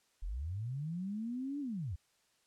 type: linear two-way sweep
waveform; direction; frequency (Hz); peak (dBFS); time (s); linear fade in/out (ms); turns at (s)
sine; up then down; 35.13 to 293.7 to 69.3; -36; 0.22-1.96; 10; 1.6
effects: white hiss -73 dBFS RMS until 2.46 s + low-pass 9000 Hz 12 dB/octave